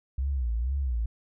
sine tone with vibrato, 62.7 Hz, B1, 27 cents sharp, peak -25 dBFS, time 0.18-1.06 s, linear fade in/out 5 ms, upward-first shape sine, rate 2.1 Hz, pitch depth 190 cents each way, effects none

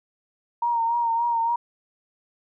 sine tone with vibrato, 932.3 Hz, A#5, in tune, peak -20 dBFS, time 0.62-1.56 s, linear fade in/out 5 ms, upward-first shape sine, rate 3.5 Hz, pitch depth 37 cents each way, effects none

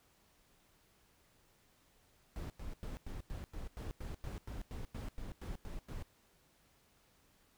brown noise bursts, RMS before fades -43 dBFS, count 16, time 2.36-6.025 s, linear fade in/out 0 ms, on 140 ms, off 95 ms, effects pink hiss -70 dBFS RMS until 7.57 s

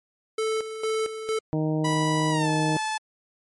square tone with tremolo, 439.4 Hz, A4, 2 cents flat, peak -24 dBFS, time 0.38-1.39 s, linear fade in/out 5 ms, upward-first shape square, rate 2.2 Hz, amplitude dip 65%
harmonic tone, 155.5 Hz, D#3, 1 cent flat, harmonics 1 / 2 / 3 / 4 / 5 / 6, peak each -25 / -26 / -32 / -33 / -40 / -42 dBFS, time 1.53-2.77 s, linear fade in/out 0 ms
sawtooth tone with pitch glide, 981 to 868.9 Hz, B5 to A5, -12 to -22 cents, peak -22 dBFS, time 1.84-2.98 s, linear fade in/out 10 ms, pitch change -210 cents, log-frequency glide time 2.3-2.49 s
effects MP3 48 kbps

